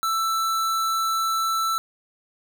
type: tone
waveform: square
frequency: 1326 Hz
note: E6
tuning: 10 cents sharp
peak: -22 dBFS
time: 0.03-1.78 s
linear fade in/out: 0 ms
effects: none